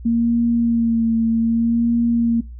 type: tone with vibrato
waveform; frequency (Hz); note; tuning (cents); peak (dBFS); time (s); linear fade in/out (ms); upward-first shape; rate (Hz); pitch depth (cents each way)
sine; 230.7; A#3; -18; -14; 0.05-2.41; 10; sine; 0.64; 30
effects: noise-tail reverb RT60 0.3 s tail -24 dB re dry + added 60 Hz sine -32 dBFS peak until 2.59 s